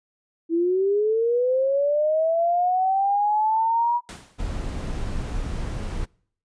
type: linear sweep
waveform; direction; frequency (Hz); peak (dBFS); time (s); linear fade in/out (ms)
sine; up; 324.9 to 967; -18; 0.49-4.01; 50
type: noise with exponential decay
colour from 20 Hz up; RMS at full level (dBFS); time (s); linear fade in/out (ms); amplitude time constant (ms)
pink; -36; 4.09-4.54; 0; 96
type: noise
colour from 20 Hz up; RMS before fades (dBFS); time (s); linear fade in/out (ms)
brown; -28; 4.38-6.06; 20
effects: noise-tail reverb RT60 0.6 s tail -26 dB re dry + resampled to 22050 Hz